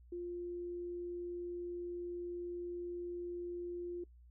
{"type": "tone", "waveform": "sine", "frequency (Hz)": 350.1, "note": "F4", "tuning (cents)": 4, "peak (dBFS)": -39, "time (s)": [0.12, 4.04], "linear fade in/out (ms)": 5, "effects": ["noise-tail reverb RT60 0.1 s tail -21 dB re dry", "added 60 Hz sine -57 dBFS peak until 4.3 s"]}